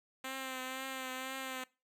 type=tone with vibrato; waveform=5% pulse; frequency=261.6 Hz; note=C4; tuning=in tune; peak=-28 dBFS; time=0.24-1.64 s; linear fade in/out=5 ms; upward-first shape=triangle; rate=2 Hz; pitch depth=34 cents each way; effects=noise-tail reverb RT60 0.3 s tail -22 dB re dry